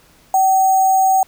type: tone with sample-and-hold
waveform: sine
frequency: 762 Hz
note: G5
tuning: 49 cents flat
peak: -10 dBFS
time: 0.34-1.23 s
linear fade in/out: 2 ms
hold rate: 7350 Hz
effects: pink hiss -51 dBFS RMS until 1.27 s